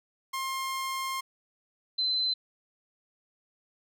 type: tone pair in turn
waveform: sawtooth / sine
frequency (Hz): 1063 / 4058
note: C6 / B7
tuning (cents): +27 / +46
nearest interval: octave + major seventh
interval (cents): 2319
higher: second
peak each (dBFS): -27 / -25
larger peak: second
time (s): 0.33-1.21 / 1.98-2.34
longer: first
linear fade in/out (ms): 10
effects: none